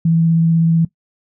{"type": "tone with vibrato", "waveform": "sine", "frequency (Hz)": 164.81, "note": "E3", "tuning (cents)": 0, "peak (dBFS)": -10, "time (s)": [0.05, 0.85], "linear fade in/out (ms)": 5, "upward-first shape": "triangle", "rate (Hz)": 16, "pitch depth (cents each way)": 15, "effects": ["noise-tail reverb RT60 0.1 s tail -18 dB re dry"]}